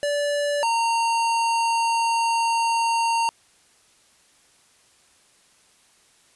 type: tone pair in turn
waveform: square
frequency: 580 / 920.7 Hz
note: D5 / A#5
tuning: -22 / -22 cents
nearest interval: minor sixth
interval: 800 cents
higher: second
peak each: -22 / -20 dBFS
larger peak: second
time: 0.03-0.63 / 0.63-3.29 s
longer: second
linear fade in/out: 0 ms
effects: white hiss -58 dBFS RMS until 6.35 s + resampled to 24000 Hz